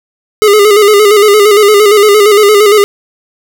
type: tone with vibrato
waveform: square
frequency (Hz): 415.3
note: G#4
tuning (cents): 0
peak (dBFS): -3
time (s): 0.42-2.84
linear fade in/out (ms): 0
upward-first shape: square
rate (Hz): 8.7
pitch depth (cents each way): 52
effects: none